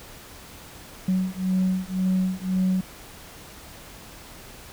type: beating tone pair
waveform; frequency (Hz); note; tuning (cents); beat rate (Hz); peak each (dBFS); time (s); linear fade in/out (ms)
sine; 185.4 / 187.3; F#3 / F#3; +4 / +21; 1.9; -23; 1.08-2.81; 5
effects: tanh soft clip ceiling -16 dBFS + pink hiss -44 dBFS RMS until 4.72 s